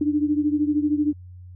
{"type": "beating tone pair", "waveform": "sine", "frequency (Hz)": [294.1, 307.1], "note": ["D4", "D#4"], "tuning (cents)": [3, -23], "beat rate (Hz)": 13, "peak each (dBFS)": [-20, -24], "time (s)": [0.01, 1.13], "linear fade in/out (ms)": 5, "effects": ["added 90 Hz sine -39 dBFS peak until 1.55 s"]}